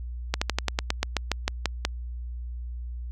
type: slowing click train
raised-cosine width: 0.2 ms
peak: -6 dBFS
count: 13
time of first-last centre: 0.34-1.851 s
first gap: 75 ms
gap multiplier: 1.09
effects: added 60 Hz sine -32 dBFS peak until 3.11 s